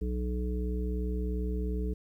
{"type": "harmonic tone", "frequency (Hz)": 61.4, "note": "B1", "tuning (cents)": -9, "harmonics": [1, 3, 5, 7], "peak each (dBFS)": [-30, -37, -41, -39], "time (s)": [0.01, 1.94], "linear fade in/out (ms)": 10, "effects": ["11-bit"]}